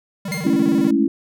square tone with vibrato, 174.61 Hz, F3, in tune, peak -25 dBFS, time 0.25-0.91 s, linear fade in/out 5 ms, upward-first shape square, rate 16 Hz, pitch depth 220 cents each way
sawtooth tone with exponential decay, 2113 Hz, C7, 16 cents sharp, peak -19 dBFS, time 0.32-0.67 s, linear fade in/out 0 ms, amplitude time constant 76 ms
sine chord, A major seventh, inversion third, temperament equal, 207.7 / 220 / 277.2 / 329.6 Hz, G#3 / A3 / C#4 / E4, 0 / 0 / 0 / 0 cents, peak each -23 / -21 / -17 / -19 dBFS, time 0.45-1.08 s, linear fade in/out 5 ms
effects none

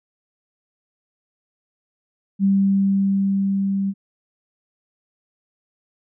sine tone with level ramp, 196 Hz, G3, in tune, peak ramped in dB -13 to -19 dBFS, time 2.39-3.94 s, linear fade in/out 50 ms, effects none

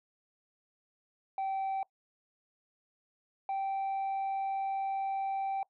sine tone pair in turn, 774 / 779.4 Hz, G5 / G5, -22 / -10 cents, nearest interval unison, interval 12 cents, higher second, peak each -28 dBFS, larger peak neither, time 1.38-1.83 / 3.49-5.63 s, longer second, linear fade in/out 2 ms, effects noise-tail reverb RT60 0.1 s tail -23 dB re dry + tanh soft clip ceiling -30 dBFS

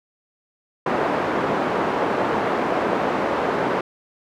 pink band-pass noise, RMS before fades -22 dBFS, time 0.86-3.81 s, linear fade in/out 5 ms, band 310 to 1200 Hz, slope 12 dB/octave, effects none

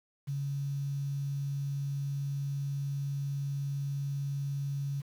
sine tone with quantisation, 140.1 Hz, C#3, 19 cents sharp, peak -31 dBFS, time 0.27-5.02 s, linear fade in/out 20 ms, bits 9, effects none

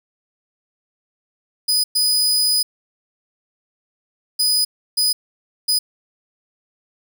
sawtooth tone bursts at uneven times, 4978 Hz, D#8, in tune, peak -12 dBFS, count 5, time 1.68-1.84 / 1.95-2.63 / 4.39-4.65 / 4.97-5.13 / 5.68-5.79 s, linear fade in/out 10 ms, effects none

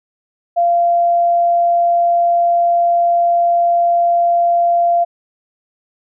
sine tone, 690 Hz, F5, 21 cents flat, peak -10 dBFS, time 0.56-5.05 s, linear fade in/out 20 ms, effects none

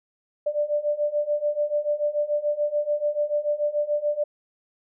sine beating tone pair, 587.3 / 594.2 Hz, D5 / D5, 0 / +20 cents, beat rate 6.9 Hz, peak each -26 / -24 dBFS, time 0.46-4.24 s, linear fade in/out 10 ms, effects none

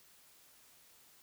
silence, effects white hiss -63 dBFS RMS until 1.22 s

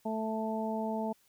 harmonic tone, 220 Hz, A3, in tune, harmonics 1 / 2 / 3 / 4, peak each -34 / -39 / -37 / -38 dBFS, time 0.05-1.13 s, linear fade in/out 10 ms, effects white hiss -68 dBFS RMS until 1.28 s

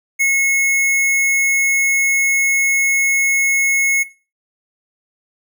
square tone, 2180 Hz, C#7, 29 cents flat, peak -13 dBFS, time 0.19-4.04 s, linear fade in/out 20 ms, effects noise-tail reverb RT60 0.3 s tail -17 dB re dry

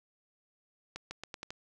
accelerating click train, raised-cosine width 0.2 ms, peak -23 dBFS, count 6, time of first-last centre 0.96-1.505 s, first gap 150 ms, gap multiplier 0.84, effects none

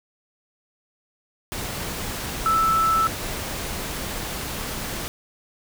sine tone in noise, 1318.5 Hz, E6, in tune, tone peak -17 dBFS, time 2.46-3.07 s, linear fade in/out 0 ms, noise pink, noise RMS -30 dBFS, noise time 1.52-5.08 s, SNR +10 dB, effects none

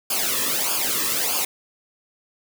white noise with flanger, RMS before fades -23 dBFS, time 0.1-1.45 s, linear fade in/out 5 ms, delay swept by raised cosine 0.51 to 1.38 ms, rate 1.6 Hz, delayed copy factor -0.85, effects none

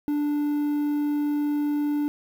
triangle tone with quantisation, 293.7 Hz, D4, in tune, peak -20 dBFS, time 0.08-2.08 s, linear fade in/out 0 ms, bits 8, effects none

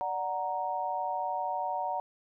sine chord, D augmented, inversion none, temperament equal, 587.3 / 740 / 932.3 Hz, D5 / F#5 / A#5, 0 / 0 / 0 cents, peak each -38 / -33 / -33 dBFS, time 0.01-2 s, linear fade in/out 0 ms, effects none

